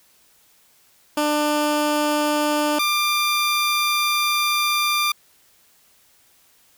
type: tone pair in turn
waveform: 15% pulse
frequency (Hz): 297.9 / 1191.6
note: D4 / D6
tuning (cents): +25 / +25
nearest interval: 2 octaves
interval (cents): 2400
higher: second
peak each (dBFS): -12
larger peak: neither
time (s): 1.17-2.79 / 2.79-5.12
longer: second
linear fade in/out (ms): 5
effects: white hiss -57 dBFS RMS until 6.77 s